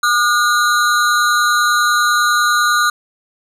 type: ring-modulated tone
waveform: square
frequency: 1327 Hz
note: E6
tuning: 11 cents sharp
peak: -9 dBFS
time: 0.03-2.9 s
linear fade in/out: 5 ms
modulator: 115 Hz
effects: low-pass 11000 Hz 12 dB/octave + 8-bit